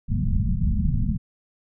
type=low-pass noise; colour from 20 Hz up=pink; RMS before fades=-22 dBFS; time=0.08-1.18 s; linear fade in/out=20 ms; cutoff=230 Hz; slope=96 dB/octave; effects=none